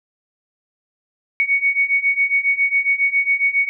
sine beating tone pair, 2226 / 2233.3 Hz, C#7 / C#7, +7 / +12 cents, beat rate 7.3 Hz, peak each -19 / -17 dBFS, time 1.4-3.69 s, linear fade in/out 0 ms, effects none

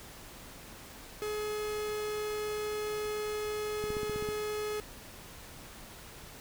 45% pulse tone, 423.3 Hz, G#4, 33 cents sharp, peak -33 dBFS, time 1.22-4.8 s, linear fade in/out 0 ms
click train, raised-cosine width 3 ms, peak -26 dBFS, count 8, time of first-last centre 3.84-4.289 s, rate 15.6 Hz
effects pink hiss -49 dBFS RMS until 6.4 s

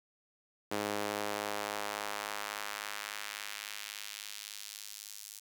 sawtooth tone with high-pass filter sweep, 103.6 Hz, G#2, 4 cents flat, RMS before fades -40 dBFS, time 0.71-5.4 s, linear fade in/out 10 ms, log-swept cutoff 350 to 6500 Hz, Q 0.91, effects 10-bit

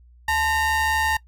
square ring-modulated tone, 474.1 Hz, A#4, 29 cents sharp, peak -17 dBFS, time 0.28-1.17 s, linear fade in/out 5 ms, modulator 1350 Hz, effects noise-tail reverb RT60 0.1 s tail -21 dB re dry + added 60 Hz sine -48 dBFS peak until 1.27 s

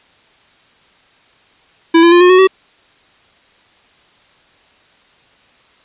square tone with pitch steps, 330.8 / 340.1 / 349.7 / 359.5 / 369.6 / 380 Hz, E4 / F4 / F4 / F#4 / F#4 / F#4, +6 / -46 / +2 / -50 / -2 / +46 cents, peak -5 dBFS, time 1.94-2.474 s, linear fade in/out 10 ms, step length 89 ms, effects white hiss -50 dBFS RMS until 5.84 s + resampled to 8000 Hz

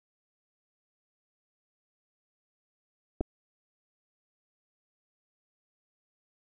clicks, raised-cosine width 2 ms, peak -17 dBFS, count 2, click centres 3.208 / 3.211 s, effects none

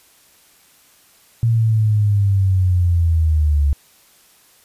sine linear sweep, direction down, 116.54 to 70 Hz, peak -12 dBFS, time 1.43-3.73 s, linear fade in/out 0 ms, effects white hiss -52 dBFS RMS until 4.64 s + resampled to 32000 Hz

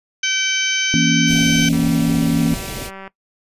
harmonic tone, 769 Hz, G5, 33 cents flat, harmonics 2 / 3 / 4 / 5 / 6 / 7 / 8, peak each -24 / -22 / -21 / -32 / -32 / -32 / -23 dBFS, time 0.23-1.69 s, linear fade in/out 5 ms
sine chord, A# diminished, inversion second, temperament equal, 164.81 / 233.1 / 277.2 Hz, E3 / A#3 / C#4, 0 / 0 / 0 cents, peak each -18 dBFS, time 0.94-2.54 s, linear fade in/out 0 ms
pink band-stop noise, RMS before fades -28 dBFS, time 1.26-2.91 s, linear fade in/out 50 ms, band 780 to 2100 Hz, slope 96 dB/octave
click train, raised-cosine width 0.5 ms, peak -20 dBFS, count 261, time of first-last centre 1.73-3.077 s, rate 193 Hz
effects noise-tail reverb RT60 0.1 s tail -19 dB re dry + resampled to 32000 Hz

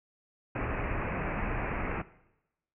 pink low-pass noise, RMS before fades -33 dBFS, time 0.55-2.02 s, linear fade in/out 5 ms, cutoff 2600 Hz, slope 96 dB/octave, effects noise-tail reverb RT60 0.9 s tail -18 dB re dry

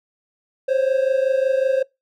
triangle tone pair together, 523.3 / 548.7 Hz, C5 / C#5, 0 / -18 cents, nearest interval minor second, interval 82 cents, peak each -16 / -19 dBFS, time 0.68-1.83 s, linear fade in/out 10 ms, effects noise-tail reverb RT60 0.2 s tail -23 dB re dry

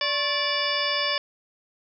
harmonic tone with a mistuned harmonic, 582 Hz, D5, 16 cents flat, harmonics 1 / 2 / 3 / 4 / 5 / 6 / 8 / 9, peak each -31 / -31 / -31 / -31 / -31 / -31 / -31 / -31 dBFS, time 0.01-1.18 s, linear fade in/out 2 ms, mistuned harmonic 2, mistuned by -110 cents, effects none

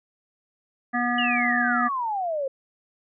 harmonic tone, 242.7 Hz, B3, 30 cents flat, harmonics 1 / 3 / 5 / 7 / 8, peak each -26 / -27 / -30 / -28 / -31 dBFS, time 0.93-1.89 s, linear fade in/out 20 ms
sine exponential sweep, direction down, 2955 to 523 Hz, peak -24 dBFS, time 1.18-2.48 s, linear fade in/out 5 ms
effects none

